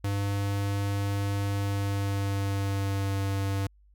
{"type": "tone with pitch glide", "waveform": "square", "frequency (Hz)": [100.1, 98.15], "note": ["G2", "G2"], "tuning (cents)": [37, 3], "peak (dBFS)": -27, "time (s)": [0.04, 3.67], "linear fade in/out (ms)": 5, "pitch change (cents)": -34, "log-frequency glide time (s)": [1.59, 3.18], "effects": ["added 50 Hz sine -56 dBFS peak until 3.94 s"]}